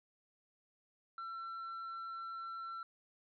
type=tone; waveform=triangle; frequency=1348 Hz; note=E6; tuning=38 cents sharp; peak=-40 dBFS; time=1.18-2.83 s; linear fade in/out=2 ms; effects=resampled to 11025 Hz